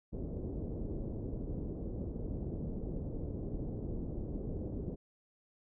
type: low-pass noise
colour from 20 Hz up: pink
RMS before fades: -39 dBFS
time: 0.12-4.96 s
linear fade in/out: 20 ms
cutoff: 460 Hz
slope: 24 dB/octave
effects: none